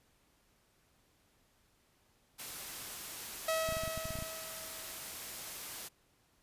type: noise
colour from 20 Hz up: white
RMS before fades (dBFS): -44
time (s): 2.38-5.89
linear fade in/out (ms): 20
type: tone with exponential decay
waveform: sawtooth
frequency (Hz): 644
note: E5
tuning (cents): -41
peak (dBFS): -26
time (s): 3.48-5.55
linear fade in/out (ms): 5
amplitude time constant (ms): 450
type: clicks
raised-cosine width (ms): 5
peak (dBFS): -30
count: 11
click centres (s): 3.689 / 3.724 / 3.769 / 3.836 / 3.877 / 3.976 / 4.055 / 4.106 / 4.155 / 4.188 / 4.224
effects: pink hiss -71 dBFS RMS until 6.42 s + resampled to 32000 Hz